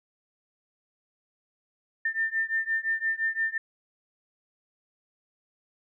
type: beating tone pair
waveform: sine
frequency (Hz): 1795 / 1800.8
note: A6 / A6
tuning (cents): +34 / +40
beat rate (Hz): 5.8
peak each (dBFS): -28 / -29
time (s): 2.05-3.58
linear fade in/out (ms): 5
effects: none